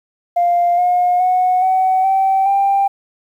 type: tone with pitch steps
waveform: sine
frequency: 698.5 / 716.1 / 734.1 / 752.5 / 771.5 / 790.9 Hz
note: F5 / F5 / F#5 / F#5 / G5 / G5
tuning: 0 / +43 / -14 / +29 / -28 / +15 cents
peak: -10 dBFS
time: 0.36-2.88 s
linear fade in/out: 10 ms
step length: 420 ms
effects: tanh soft clip ceiling -7 dBFS + 8-bit